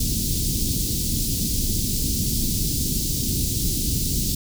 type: band-stop noise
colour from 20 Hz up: pink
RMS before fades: -23 dBFS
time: 0-4.35 s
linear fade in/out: 5 ms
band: 290 to 4300 Hz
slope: 24 dB/octave
effects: none